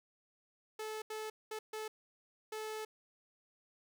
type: tone bursts at uneven times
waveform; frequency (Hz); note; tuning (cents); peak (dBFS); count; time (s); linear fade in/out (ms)
sawtooth; 433.6; A4; -25; -36; 5; 0.79-1.02 / 1.1-1.3 / 1.51-1.59 / 1.73-1.88 / 2.52-2.85; 5
effects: none